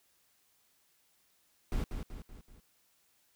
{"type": "noise with echo", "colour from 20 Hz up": "brown", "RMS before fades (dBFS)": -32, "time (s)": [1.72, 1.84], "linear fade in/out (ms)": 0, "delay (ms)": 190, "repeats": 4, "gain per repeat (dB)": -6, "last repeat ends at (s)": 2.6, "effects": ["white hiss -71 dBFS RMS until 3.35 s"]}